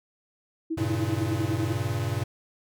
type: tone with tremolo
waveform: sine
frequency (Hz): 323.5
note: E4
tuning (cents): -32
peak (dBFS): -25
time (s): 0.7-1.73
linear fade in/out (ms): 10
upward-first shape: sine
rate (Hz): 10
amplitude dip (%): 90
type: chord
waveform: square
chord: G diminished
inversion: none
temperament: equal with one note detuned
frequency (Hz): 97.32 / 116.54 / 138.59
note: G2 / Bb2 / Db3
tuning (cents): -12 / 0 / 0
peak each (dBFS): -31 / -30 / -34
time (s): 0.77-2.24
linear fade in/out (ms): 10
effects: none